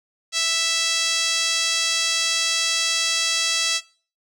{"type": "tone with band-pass filter", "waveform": "5% pulse", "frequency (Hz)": 659.3, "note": "E5", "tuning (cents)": 0, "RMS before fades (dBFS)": -22, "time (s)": [0.32, 3.81], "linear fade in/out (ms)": 50, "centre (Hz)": 4400, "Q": 0.79, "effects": ["noise-tail reverb RT60 0.4 s tail -20 dB re dry"]}